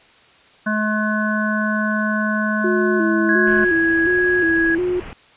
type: harmonic tone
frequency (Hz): 213.5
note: G#3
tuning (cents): +48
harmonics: 1 / 3 / 5 / 7 / 8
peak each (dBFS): -20 / -27 / -27 / -22 / -31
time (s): 0.66-3.65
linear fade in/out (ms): 10
type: tone with vibrato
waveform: sine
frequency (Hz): 345.2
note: F4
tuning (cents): -20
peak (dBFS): -17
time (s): 2.64-5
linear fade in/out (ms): 5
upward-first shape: square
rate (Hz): 1.4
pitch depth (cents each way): 72
type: tone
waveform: sine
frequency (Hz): 1661.2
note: G#6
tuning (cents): 0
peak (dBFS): -16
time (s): 3.29-4.75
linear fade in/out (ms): 2
type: low-pass noise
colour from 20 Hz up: pink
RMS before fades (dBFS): -35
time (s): 3.47-5.13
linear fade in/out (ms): 0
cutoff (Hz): 3000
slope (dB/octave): 48
effects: white hiss -50 dBFS RMS until 5.36 s + resampled to 8000 Hz